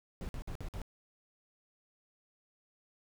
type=noise bursts; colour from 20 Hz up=brown; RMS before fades=-40 dBFS; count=5; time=0.21-0.817 s; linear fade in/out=0 ms; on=79 ms; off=53 ms; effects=none